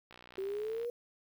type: click train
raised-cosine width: 0.3 ms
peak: -36 dBFS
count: 46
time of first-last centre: 0.11-0.848 s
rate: 61 Hz
type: exponential sweep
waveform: sine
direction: up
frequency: 379.5 to 484.3 Hz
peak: -34 dBFS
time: 0.38-0.9 s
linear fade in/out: 2 ms
effects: 10-bit